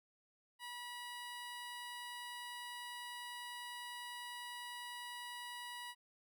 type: tone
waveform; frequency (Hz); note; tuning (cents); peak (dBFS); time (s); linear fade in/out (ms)
15% pulse; 970; B5; -31; -39; 0.59-5.95; 50
effects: none